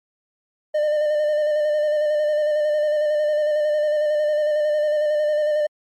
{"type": "tone with vibrato", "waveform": "triangle", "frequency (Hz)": 602, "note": "D5", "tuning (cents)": 43, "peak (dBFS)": -15, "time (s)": [0.74, 5.67], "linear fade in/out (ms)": 10, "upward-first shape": "square", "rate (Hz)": 11, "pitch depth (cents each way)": 23, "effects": ["MP3 64 kbps"]}